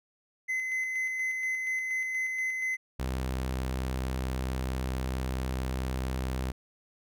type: tone with tremolo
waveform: triangle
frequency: 2044 Hz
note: C7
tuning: 41 cents flat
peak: -26 dBFS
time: 0.48-2.77 s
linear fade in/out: 20 ms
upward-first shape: square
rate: 4.2 Hz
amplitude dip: 30%
type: tone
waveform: sawtooth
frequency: 64.5 Hz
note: C2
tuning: 24 cents flat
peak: -26 dBFS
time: 2.99-6.52 s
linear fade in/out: 10 ms
effects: none